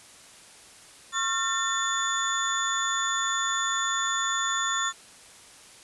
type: tone cluster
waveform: sine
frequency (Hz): 1087 / 1368 / 1802 / 3495 / 6850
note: C#6 / F6 / A6 / A7 / A8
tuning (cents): -34 / -36 / +41 / -12 / -47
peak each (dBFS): -31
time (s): 1.12-4.93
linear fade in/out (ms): 50
effects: white hiss -50 dBFS RMS until 5.83 s + resampled to 24000 Hz